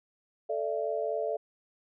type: chord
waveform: sine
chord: A suspended fourth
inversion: none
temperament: equal with one note detuned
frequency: 440 / 587.3 / 671.6 Hz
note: A4 / D5 / E5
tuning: 0 / 0 / +32 cents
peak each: -33 dBFS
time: 0.49-1.37 s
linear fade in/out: 10 ms
effects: none